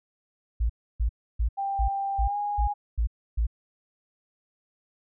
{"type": "tone bursts", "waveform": "sine", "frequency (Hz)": 56.5, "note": "A1", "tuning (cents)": 47, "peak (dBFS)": -21, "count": 8, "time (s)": [0.6, 3.468], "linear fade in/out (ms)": 10, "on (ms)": 96, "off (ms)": 300}
{"type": "tone with pitch glide", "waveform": "sine", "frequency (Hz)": [790, 823.1], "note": ["G5", "G#5"], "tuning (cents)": [13, -16], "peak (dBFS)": -26, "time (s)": [1.57, 2.74], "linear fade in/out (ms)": 20, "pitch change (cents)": 71, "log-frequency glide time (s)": [2.22, 2.37]}
{"effects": []}